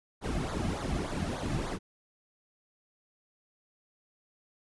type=noise with flanger; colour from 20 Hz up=brown; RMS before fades=-33 dBFS; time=0.21-1.79 s; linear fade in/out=50 ms; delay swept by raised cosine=0.36 to 2.16 ms; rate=3.4 Hz; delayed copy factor=-0.75; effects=resampled to 24000 Hz